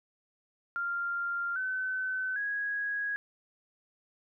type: tone with pitch steps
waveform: sine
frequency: 1393 / 1519.1 / 1656.6 Hz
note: F6 / F#6 / G#6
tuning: -5 / +45 / -5 cents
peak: -30 dBFS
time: 0.76-3.16 s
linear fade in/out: 0 ms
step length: 800 ms
effects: none